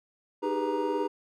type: tone cluster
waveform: triangle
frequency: 307.6 / 393.1 / 411.6 / 492.4 / 939 Hz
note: D#4 / G4 / G#4 / B4 / A#5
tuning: -20 / +5 / -16 / -5 / +12 cents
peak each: -31 dBFS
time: 0.42-1.08 s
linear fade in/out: 20 ms
effects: none